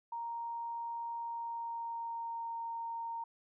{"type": "tone with pitch glide", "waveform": "sine", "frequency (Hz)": [932.3, 923.2], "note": ["A#5", "A#5"], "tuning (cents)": [0, -17], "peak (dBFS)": -37, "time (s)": [0.12, 3.24], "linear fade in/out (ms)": 5, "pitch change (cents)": -17, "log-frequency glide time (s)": [1.17, 2.56], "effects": []}